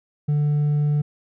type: tone with hard clipping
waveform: sine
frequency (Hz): 147.6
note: D3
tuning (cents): +9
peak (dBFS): -18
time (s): 0.28-1.02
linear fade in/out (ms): 10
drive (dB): 2
effects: none